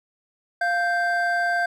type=tone pair together; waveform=triangle; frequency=698.5 / 1568.1 Hz; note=F5 / G6; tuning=0 / 0 cents; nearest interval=octave + major second; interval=1400 cents; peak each=-21 dBFS; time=0.61-1.66 s; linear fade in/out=5 ms; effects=none